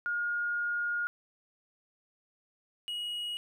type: tone pair in turn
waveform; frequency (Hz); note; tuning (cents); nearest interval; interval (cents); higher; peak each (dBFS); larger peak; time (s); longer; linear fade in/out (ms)
sine / triangle; 1426 / 2899; F6 / F#7; +36 / -36; octave; 1228; second; -29 / -32; first; 0.06-1.07 / 2.88-3.37; first; 0
effects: none